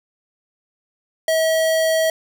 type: tone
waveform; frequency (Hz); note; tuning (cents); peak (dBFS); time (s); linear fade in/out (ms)
square; 643; E5; -43; -16; 1.28-2.1; 2
effects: none